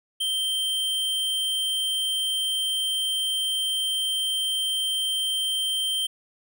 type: tone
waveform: square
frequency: 3136 Hz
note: G7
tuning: in tune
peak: -24 dBFS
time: 0.2-6.07 s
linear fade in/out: 10 ms
effects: 10-bit